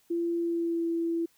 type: tone with pitch glide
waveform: sine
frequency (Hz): 340 to 334.2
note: F4 to E4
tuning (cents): -46 to +24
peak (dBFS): -26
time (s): 0.1-1.26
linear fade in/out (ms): 10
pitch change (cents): -30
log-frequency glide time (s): 0.38-0.86
effects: white hiss -66 dBFS RMS until 1.37 s